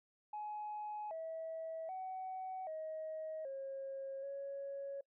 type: tone with pitch steps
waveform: sine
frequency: 843 / 648 / 752 / 631 / 542 / 555 Hz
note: G#5 / E5 / F#5 / D#5 / C#5 / C#5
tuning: +26 / -30 / +28 / +24 / -39 / +2 cents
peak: -40 dBFS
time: 0.33-5.01 s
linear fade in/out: 5 ms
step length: 780 ms
effects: noise-tail reverb RT60 0.1 s tail -24 dB re dry + tanh soft clip ceiling -37 dBFS